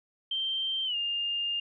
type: tone with pitch glide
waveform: sine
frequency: 3139 to 2813 Hz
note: G7 to F7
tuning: +2 to +12 cents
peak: -28 dBFS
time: 0.31-1.6 s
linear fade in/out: 5 ms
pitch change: -190 cents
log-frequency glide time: 0.85-0.96 s
effects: none